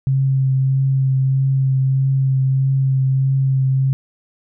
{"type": "tone with vibrato", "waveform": "sine", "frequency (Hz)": 133.7, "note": "C3", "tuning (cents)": 38, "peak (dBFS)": -13, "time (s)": [0.07, 3.93], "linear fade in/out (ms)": 0, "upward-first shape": "triangle", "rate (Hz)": 1.6, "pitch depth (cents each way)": 18, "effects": []}